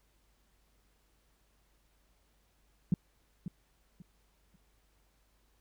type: tone with echo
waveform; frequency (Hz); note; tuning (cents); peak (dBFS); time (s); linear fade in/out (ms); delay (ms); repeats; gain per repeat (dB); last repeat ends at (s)
sine; 176; F3; +14; -22; 2.92-2.94; 2; 540; 3; -12; 4.56
effects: added 50 Hz sine -70 dBFS peak until 5.6 s + pink hiss -73 dBFS RMS until 5.6 s